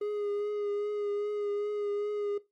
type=tone with vibrato; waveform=triangle; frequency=413 Hz; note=G#4; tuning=10 cents flat; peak=-28 dBFS; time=0.01-2.38 s; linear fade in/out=5 ms; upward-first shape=triangle; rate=2.5 Hz; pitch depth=25 cents each way; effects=noise-tail reverb RT60 0.2 s tail -17 dB re dry + Opus 24 kbps